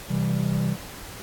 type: chord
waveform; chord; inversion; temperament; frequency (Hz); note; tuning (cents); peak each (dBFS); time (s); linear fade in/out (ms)
triangle; C major; none; equal; 130.81 / 164.81 / 196; C3 / E3 / G3; 0 / 0 / 0; -24; 0.08-0.77; 50
effects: pink hiss -40 dBFS RMS until 1.22 s + AAC 64 kbps